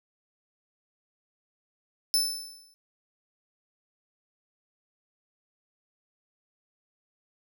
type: tone with exponential decay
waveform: sawtooth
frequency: 5274 Hz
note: E8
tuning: in tune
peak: -17 dBFS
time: 2.14-2.74 s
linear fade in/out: 0 ms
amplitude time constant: 130 ms
effects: none